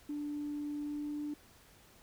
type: tone with pitch glide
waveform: sine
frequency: 293.7 to 295.7 Hz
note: D4 to D4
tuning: 0 to +12 cents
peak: -35 dBFS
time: 0.09-1.34 s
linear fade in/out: 5 ms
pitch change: +12 cents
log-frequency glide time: 0.83-1.19 s
effects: tanh soft clip ceiling -31 dBFS + pink hiss -61 dBFS RMS until 2.02 s